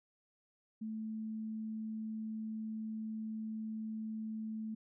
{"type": "tone", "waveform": "sine", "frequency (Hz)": 219, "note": "A3", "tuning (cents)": -8, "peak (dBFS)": -38, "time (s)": [0.81, 4.75], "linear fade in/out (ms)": 10, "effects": []}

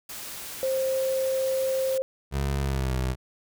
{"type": "noise", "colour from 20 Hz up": "white", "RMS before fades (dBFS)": -38, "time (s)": [0.09, 1.98], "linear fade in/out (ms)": 5}
{"type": "tone", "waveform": "sine", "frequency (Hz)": 528, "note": "C5", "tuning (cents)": 16, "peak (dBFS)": -23, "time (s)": [0.63, 2.02], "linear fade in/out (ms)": 0}
{"type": "tone with pitch glide", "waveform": "25% pulse", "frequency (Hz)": [69.1, 64.1], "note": ["C#2", "C2"], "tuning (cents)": [-5, -35], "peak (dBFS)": -21, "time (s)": [2.31, 3.16], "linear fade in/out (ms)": 50, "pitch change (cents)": -130, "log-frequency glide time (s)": [2.62, 2.94]}
{"effects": []}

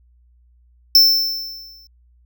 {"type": "tone with exponential decay", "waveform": "square", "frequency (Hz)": 5330, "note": "E8", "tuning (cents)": 18, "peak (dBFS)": -6, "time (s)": [0.95, 1.87], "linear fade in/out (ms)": 2, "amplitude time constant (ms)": 200, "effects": ["added 60 Hz sine -51 dBFS peak until 2.25 s"]}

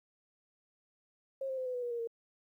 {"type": "tone with pitch steps", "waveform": "sine", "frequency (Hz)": [538, 526.3, 514.9, 503.7, 492.8, 482.1, 471.6, 461.4], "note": ["C5", "C5", "C5", "B4", "B4", "B4", "A#4", "A#4"], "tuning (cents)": [48, 10, -28, 34, -4, -42, 20, -18], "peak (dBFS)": -34, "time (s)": [1.41, 2.074], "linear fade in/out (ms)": 5, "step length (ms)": 83, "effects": ["12-bit"]}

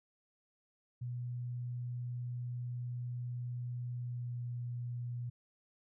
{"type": "tone with pitch glide", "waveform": "sine", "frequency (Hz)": [122.3, 121.17], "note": ["B2", "B2"], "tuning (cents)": [-16, -33], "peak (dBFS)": -37, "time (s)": [1.01, 5.3], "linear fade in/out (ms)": 10, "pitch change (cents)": -17, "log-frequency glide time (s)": [3.97, 4.42], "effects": []}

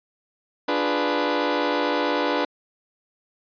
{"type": "chord", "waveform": "20% pulse", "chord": "D diminished seventh", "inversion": "none", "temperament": "equal", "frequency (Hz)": [293.7, 349.2, 415.3, 493.9], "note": ["D4", "F4", "Ab4", "Cb5"], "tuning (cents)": [0, 0, 0, 0], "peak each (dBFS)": [-20, -24, -25, -20], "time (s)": [0.68, 2.45], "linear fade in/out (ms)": 5, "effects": ["resampled to 11025 Hz"]}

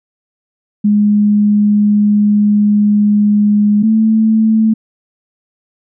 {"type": "tone pair in turn", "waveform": "sine", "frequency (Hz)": [207.7, 220.1], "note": ["G#3", "A3"], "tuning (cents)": [0, 1], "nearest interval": "minor second", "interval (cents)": 101, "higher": "second", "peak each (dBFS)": -7, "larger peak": "neither", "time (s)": [[0.84, 3.83], [3.83, 4.74]], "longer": "first", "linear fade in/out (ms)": 10, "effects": []}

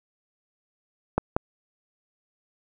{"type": "clicks", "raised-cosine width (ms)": 1, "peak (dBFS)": -7, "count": 2, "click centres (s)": [1.18, 1.365], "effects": []}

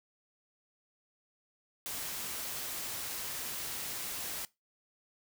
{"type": "noise", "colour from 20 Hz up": "white", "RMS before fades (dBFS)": -39, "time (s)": [1.86, 4.45], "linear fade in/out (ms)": 0, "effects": ["noise-tail reverb RT60 0.2 s tail -20 dB re dry"]}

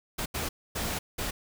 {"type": "noise bursts at uneven times", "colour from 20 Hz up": "pink", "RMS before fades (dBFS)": -32, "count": 4, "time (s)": [[0.18, 0.26], [0.34, 0.49], [0.75, 0.99], [1.18, 1.31]], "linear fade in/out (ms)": 10, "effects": []}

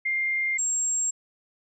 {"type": "tone pair in turn", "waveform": "sine", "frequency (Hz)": [2110, 7534], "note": ["C7", "A#8"], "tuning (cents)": [14, 17], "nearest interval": "octave + minor seventh", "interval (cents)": 2203, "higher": "second", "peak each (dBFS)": -23, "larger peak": "neither", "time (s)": [[0.05, 0.58], [0.58, 1.11]], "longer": "neither", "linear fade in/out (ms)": 10, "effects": []}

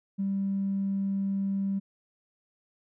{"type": "tone with tanh clipping", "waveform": "triangle", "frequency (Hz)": 196, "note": "G3", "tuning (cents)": 0, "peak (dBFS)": -26, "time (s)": [0.18, 1.8], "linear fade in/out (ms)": 20, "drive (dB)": 4, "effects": []}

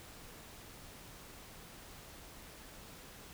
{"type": "silence", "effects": ["pink hiss -53 dBFS RMS until 3.33 s"]}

